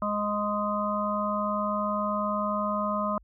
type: harmonic tone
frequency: 207.6 Hz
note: G#3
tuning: in tune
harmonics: 1 / 3 / 5 / 6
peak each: -31 / -31 / -31 / -31 dBFS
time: 0.02-3.18 s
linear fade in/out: 2 ms
effects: added 50 Hz sine -54 dBFS peak until 3.23 s